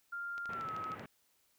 sine tone with pitch glide, 1396.9 to 1281 Hz, F6 to E6, 0 to -50 cents, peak -38 dBFS, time 0.12-0.95 s, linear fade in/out 10 ms, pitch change -150 cents, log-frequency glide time 0.49-0.73 s
click train, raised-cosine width 0.2 ms, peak -33 dBFS, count 9, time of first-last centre 0.38-0.995 s, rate 13 Hz
pink band-pass noise, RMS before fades -49 dBFS, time 0.49-1.06 s, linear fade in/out 2 ms, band 100 to 2300 Hz, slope 24 dB/octave
effects white hiss -73 dBFS RMS until 1.58 s

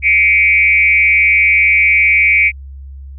sine tone with frequency modulation, 2289 Hz, D7, 45 cents flat, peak -7 dBFS, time 0.02-2.52 s, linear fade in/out 50 ms, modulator 177 Hz, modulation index 0.88, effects added 68 Hz sine -28 dBFS peak until 3.18 s

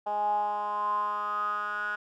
10% pulse tone with band-pass filter sweep, 207.7 Hz, G#3, in tune, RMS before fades -30 dBFS, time 0.06-1.96 s, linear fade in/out 10 ms, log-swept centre 760 to 1500 Hz, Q 9.9, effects none

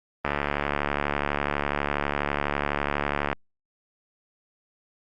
click train, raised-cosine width 0.5 ms, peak -9 dBFS, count 223, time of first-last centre 0.25-3.329 s, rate 72.1 Hz, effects Opus 24 kbps

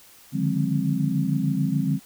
sine tone cluster, 145.1 / 152 / 176.9 / 204.6 / 263.8 Hz, D3 / D#3 / F3 / G#3 / C4, -21 / -40 / +23 / -26 / +14 cents, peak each -27 dBFS, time 0.32-2 s, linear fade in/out 50 ms, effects white hiss -51 dBFS RMS until 2.05 s

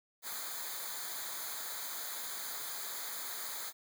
white noise with comb filter, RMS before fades -41 dBFS, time 0.22-3.73 s, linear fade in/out 50 ms, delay 0.36 ms, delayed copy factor -0.9, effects none

